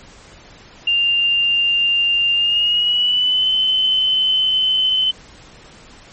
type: tone with pitch glide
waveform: sine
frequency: 2794 to 3047 Hz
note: F7 to G7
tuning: 0 to -50 cents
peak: -13 dBFS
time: 0.87-5.11 s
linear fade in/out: 5 ms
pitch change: +150 cents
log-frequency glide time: 2.34-3.49 s
effects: pink hiss -43 dBFS RMS until 6.12 s + MP3 32 kbps

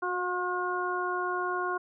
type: harmonic tone with a mistuned harmonic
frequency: 359 Hz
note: F4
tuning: 48 cents sharp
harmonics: 1 / 2 / 3 / 4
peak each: -33 / -36 / -32 / -34 dBFS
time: 0.02-1.78 s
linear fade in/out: 10 ms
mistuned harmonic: 1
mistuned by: +18 cents
effects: none

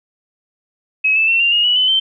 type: tone with pitch steps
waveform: sine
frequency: 2559 / 2631 / 2705 / 2781 / 2859 / 2940 / 3022 / 3107 Hz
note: D#7 / E7 / E7 / F7 / F7 / F#7 / F#7 / G7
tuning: +48 / -4 / +44 / -8 / +40 / -12 / +36 / -16 cents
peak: -11 dBFS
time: 1.04-2 s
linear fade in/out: 10 ms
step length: 120 ms
effects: none

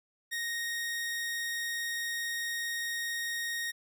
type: tone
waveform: sawtooth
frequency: 1864.7 Hz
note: A#6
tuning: in tune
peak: -29 dBFS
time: 0.31-3.72 s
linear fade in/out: 20 ms
effects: none

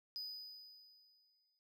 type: tone with exponential decay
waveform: triangle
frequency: 4978 Hz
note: D#8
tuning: in tune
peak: -39 dBFS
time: 0.16-1.59 s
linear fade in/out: 0 ms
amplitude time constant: 310 ms
effects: noise-tail reverb RT60 0.1 s tail -21 dB re dry

